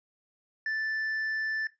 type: tone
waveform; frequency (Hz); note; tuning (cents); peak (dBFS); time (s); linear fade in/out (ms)
triangle; 1760; A6; 0; -27; 0.66-1.67; 2
effects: noise-tail reverb RT60 0.2 s tail -17 dB re dry + resampled to 16000 Hz